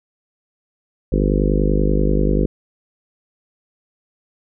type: harmonic tone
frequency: 50.3 Hz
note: G1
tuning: 45 cents sharp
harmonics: 1 / 3 / 4 / 5 / 6 / 7 / 8 / 9 / 10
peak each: -17 / -22 / -23 / -24 / -25 / -25 / -26 / -27 / -27 dBFS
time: 1.12-2.46 s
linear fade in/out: 5 ms
effects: none